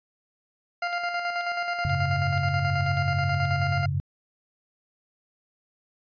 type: tone with tremolo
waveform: 20% pulse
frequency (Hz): 698.5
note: F5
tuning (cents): 0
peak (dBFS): -20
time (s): 0.82-3.86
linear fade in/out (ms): 5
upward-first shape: square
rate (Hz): 9.3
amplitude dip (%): 40
type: chord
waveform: sine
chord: F# suspended second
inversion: none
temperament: equal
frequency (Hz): 92.5 / 103.83 / 138.59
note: F#2 / G#2 / C#3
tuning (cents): 0 / 0 / 0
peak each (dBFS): -28 / -32 / -26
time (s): 1.85-4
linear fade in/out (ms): 0
effects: resampled to 11025 Hz